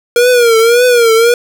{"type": "tone with vibrato", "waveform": "square", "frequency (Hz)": 472.5, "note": "A#4", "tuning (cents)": 23, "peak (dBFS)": -6, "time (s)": [0.16, 1.34], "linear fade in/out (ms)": 2, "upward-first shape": "triangle", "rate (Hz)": 1.8, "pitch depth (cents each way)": 110, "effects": []}